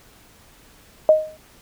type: tone with exponential decay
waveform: sine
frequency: 622.3 Hz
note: D#5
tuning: in tune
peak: -6 dBFS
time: 1.09-1.37 s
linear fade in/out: 1 ms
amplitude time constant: 60 ms
effects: pink hiss -51 dBFS RMS until 1.61 s